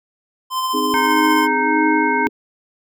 square tone with tremolo, 1035 Hz, C6, 19 cents flat, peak -18 dBFS, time 0.5-1.48 s, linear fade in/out 50 ms, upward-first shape sine, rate 15 Hz, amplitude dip 30%
sine chord, Ab major, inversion first, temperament just, 259.6 / 311.5 / 415.3 Hz, C4 / Eb4 / Ab4, -13 / +2 / 0 cents, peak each -23 dBFS, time 0.73-2.29 s, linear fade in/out 20 ms
harmonic tone, 309.8 Hz, D#4, 7 cents flat, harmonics 1 / 3 / 5 / 7, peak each -20 / -18 / -22 / -23 dBFS, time 0.94-2.27 s, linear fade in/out 0 ms
effects none

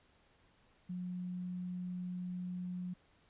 sine tone, 180.1 Hz, F#3, 46 cents flat, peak -38 dBFS, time 0.89-2.94 s, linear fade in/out 10 ms, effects pink hiss -69 dBFS RMS until 3.29 s + resampled to 8000 Hz

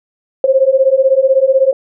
sine beating tone pair, 523 / 539 Hz, C5 / C#5, -1 / -49 cents, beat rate 16 Hz, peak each -11 / -10 dBFS, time 0.44-1.73 s, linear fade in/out 2 ms, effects none

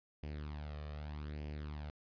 sawtooth tone with flanger, 74.6 Hz, D2, 28 cents sharp, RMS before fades -44 dBFS, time 0.23-1.9 s, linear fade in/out 0 ms, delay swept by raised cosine 0.38 to 1.68 ms, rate 0.82 Hz, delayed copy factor +0.65, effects resampled to 11025 Hz

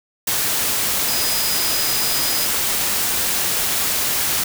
sine tone in noise, 4978 Hz, D#8, in tune, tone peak -25 dBFS, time 1.08-2.46 s, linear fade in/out 5 ms, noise white, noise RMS -20 dBFS, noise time 0.27-4.44 s, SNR -8 dB, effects none

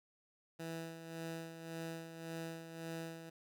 15% pulse tone with tremolo, 164.3 Hz, E3, 5 cents flat, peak -35 dBFS, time 0.59-3.3 s, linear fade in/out 10 ms, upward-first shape sine, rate 1.8 Hz, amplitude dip 60%, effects none

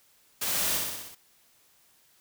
white noise with echo, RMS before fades -30 dBFS, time 0.41-0.78 s, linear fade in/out 10 ms, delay 62 ms, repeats 6, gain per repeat -3 dB, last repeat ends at 1.152 s, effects white hiss -63 dBFS RMS until 2.2 s

